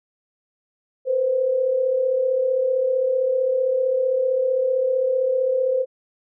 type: tone pair together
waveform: sine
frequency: 484.1 / 519.6 Hz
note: B4 / C5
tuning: -35 / -12 cents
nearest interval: minor second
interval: 123 cents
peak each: -26 / -18 dBFS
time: 1.05-5.86 s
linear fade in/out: 50 ms
effects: none